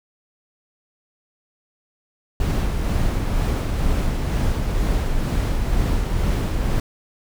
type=noise with tremolo; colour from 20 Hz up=brown; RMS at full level=-19 dBFS; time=2.4-6.8 s; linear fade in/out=2 ms; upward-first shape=sine; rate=2.1 Hz; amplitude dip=30%; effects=none